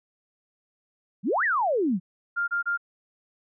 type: exponential two-way sweep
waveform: sine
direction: up then down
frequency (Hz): 164.7 to 2001 to 164.7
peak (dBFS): -21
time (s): 1.23-2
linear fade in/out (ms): 50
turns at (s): 1.44
type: tone bursts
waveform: sine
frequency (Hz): 1400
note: F6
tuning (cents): +4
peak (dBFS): -23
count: 3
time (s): 2.36-2.776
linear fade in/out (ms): 20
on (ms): 120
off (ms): 28
effects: none